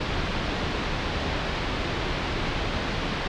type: low-pass noise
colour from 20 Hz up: pink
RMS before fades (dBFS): -28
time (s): 0-3.28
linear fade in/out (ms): 10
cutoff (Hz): 4200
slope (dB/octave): 24
effects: none